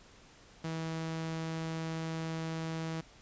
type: tone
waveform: sawtooth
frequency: 162 Hz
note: E3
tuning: 30 cents flat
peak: -31 dBFS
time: 0.64-3.01 s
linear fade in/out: 5 ms
effects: pink hiss -58 dBFS RMS until 3.21 s + resampled to 16000 Hz